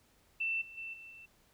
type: tone with level steps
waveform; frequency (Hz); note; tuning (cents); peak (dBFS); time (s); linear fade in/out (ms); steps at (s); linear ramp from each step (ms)
sine; 2675; E7; +25; -31 / -48 / -40 / -48 / -50; 0.4-1.26; 10; 0.61 / 0.77 / 0.93 / 1.1; 10
effects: pink hiss -68 dBFS RMS until 1.53 s